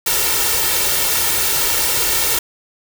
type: noise with comb filter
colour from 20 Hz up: white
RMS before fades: -17 dBFS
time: 0.06-2.39 s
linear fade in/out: 5 ms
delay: 2.2 ms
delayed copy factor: +0.65
effects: none